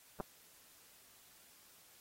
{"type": "clicks", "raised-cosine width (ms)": 1, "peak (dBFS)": -26, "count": 2, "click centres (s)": [0.201, 0.206], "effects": ["white hiss -63 dBFS RMS until 2 s", "AAC 48 kbps"]}